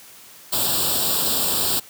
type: noise with comb filter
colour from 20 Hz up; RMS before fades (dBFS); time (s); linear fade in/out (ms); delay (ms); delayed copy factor
white; -21; 0.52-1.8; 10; 0.24; +0.85
effects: white hiss -45 dBFS RMS until 1.89 s + high-pass 80 Hz 12 dB/octave